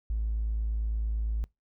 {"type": "tone", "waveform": "triangle", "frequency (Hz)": 54.4, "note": "A1", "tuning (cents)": -19, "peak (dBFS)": -23, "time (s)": [0.1, 1.44], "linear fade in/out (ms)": 0, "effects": ["noise-tail reverb RT60 0.2 s tail -26 dB re dry", "tanh soft clip ceiling -24 dBFS"]}